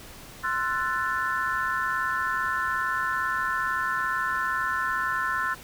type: chord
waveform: sine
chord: F# half-diminished seventh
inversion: second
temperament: equal with one note detuned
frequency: 1046.5 / 1342.3 / 1480 / 1760 Hz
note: C6 / E6 / F#6 / A6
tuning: 0 / +31 / 0 / 0 cents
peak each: -30 dBFS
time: 0.43-5.55 s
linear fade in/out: 20 ms
effects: pink hiss -45 dBFS RMS until 5.63 s